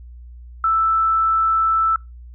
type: tone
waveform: sine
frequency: 1321 Hz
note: E6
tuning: 3 cents sharp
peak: -14 dBFS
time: 0.64-1.96 s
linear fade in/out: 2 ms
effects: noise-tail reverb RT60 0.2 s tail -24 dB re dry + added 60 Hz sine -36 dBFS peak until 2.34 s